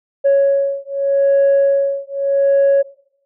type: beating tone pair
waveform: sine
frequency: 554.4 / 555.22 Hz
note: C#5 / C#5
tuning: 0 / +3 cents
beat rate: 0.82 Hz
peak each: -13 dBFS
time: 0.24-2.83 s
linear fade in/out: 20 ms
effects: noise-tail reverb RT60 0.7 s tail -20 dB re dry + tanh soft clip ceiling -7 dBFS